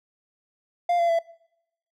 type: tone with pitch steps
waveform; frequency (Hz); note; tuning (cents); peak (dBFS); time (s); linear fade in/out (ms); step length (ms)
triangle; 698.5 / 683.3 / 668.5; F5 / F5 / E5; 0 / -38 / +24; -17; 0.89-1.19; 5; 100
effects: noise-tail reverb RT60 0.8 s tail -23 dB re dry